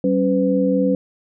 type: tone cluster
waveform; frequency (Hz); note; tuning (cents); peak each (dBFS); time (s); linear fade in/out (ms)
sine; 191.6 / 275.3 / 503; G3 / C#4 / B4; -39 / -12 / +32; -19; 0.04-0.95; 2
effects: none